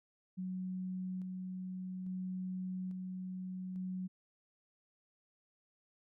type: tone with tremolo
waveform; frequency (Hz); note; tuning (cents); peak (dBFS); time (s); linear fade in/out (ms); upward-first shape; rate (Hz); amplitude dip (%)
sine; 185; F#3; 0; -37; 0.37-4.08; 20; square; 0.59; 25
effects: none